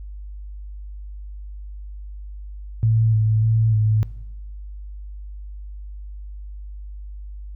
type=tone with pitch steps; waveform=sine; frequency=111.7 / 109.1 / 111.4 / 108.1 Hz; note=A2 / A2 / A2 / A2; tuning=+27 / -14 / +22 / -30 cents; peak=-14 dBFS; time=2.83-4.03 s; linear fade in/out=0 ms; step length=300 ms; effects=noise-tail reverb RT60 1.0 s tail -19 dB re dry + added 50 Hz sine -32 dBFS peak until 7.55 s